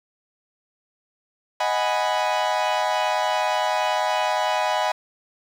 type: chord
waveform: 40% pulse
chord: G# minor seventh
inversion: second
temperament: equal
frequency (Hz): 622.3 / 740 / 830.6 / 987.8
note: D#5 / F#5 / G#5 / B5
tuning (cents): 0 / 0 / 0 / 0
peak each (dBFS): -25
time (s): 1.6-4.92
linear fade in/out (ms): 5
effects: low-pass 5000 Hz 12 dB/octave + 8-bit